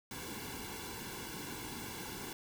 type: noise with comb filter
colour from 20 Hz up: pink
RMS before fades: -44 dBFS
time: 0.11-2.33 s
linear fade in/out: 2 ms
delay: 1.6 ms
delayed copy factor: -0.8
effects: none